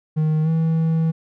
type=tone with pitch glide; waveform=triangle; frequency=155.56 to 161.98 Hz; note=D#3 to E3; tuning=0 to -30 cents; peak=-14 dBFS; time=0.16-1.12 s; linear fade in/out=20 ms; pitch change=+70 cents; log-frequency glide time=0.43-0.49 s; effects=none